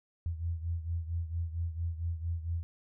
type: beating tone pair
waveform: sine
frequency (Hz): 83 / 87.4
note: E2 / F2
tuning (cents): +12 / +2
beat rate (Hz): 4.4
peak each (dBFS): -33 / -38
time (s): 0.26-2.63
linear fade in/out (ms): 0
effects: none